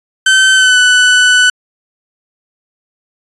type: tone with pitch glide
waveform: 30% pulse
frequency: 1538 to 1492.5 Hz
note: G6 to F#6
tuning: -33 to +15 cents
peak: -3 dBFS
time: 0.26-1.5 s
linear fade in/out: 5 ms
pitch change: -52 cents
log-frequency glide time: 0.54-0.78 s
effects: resampled to 24000 Hz